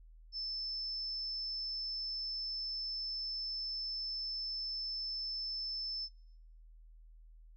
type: tone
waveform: sine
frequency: 5274 Hz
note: E8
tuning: in tune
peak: -37 dBFS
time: 0.32-6.09 s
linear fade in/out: 50 ms
effects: noise-tail reverb RT60 0.7 s tail -22 dB re dry + added 40 Hz sine -54 dBFS peak until 7.56 s